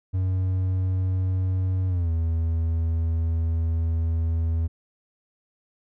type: tone with pitch glide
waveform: triangle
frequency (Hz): 93.1 to 81.99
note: F#2 to E2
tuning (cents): +11 to -9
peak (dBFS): -19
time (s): 0.13-4.68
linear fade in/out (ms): 20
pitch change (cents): -220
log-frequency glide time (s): 1.88-2.1
effects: none